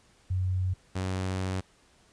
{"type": "tone pair in turn", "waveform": ["sine", "sawtooth"], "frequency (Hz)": [92.5, 93.74], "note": ["F#2", "F#2"], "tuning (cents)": [0, 23], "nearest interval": "unison", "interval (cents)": 23, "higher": "second", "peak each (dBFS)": -25, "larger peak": "neither", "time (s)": [[0.3, 0.74], [0.95, 1.61]], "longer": "second", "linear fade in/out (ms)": 10, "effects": ["pink hiss -62 dBFS RMS until 2.12 s", "resampled to 22050 Hz"]}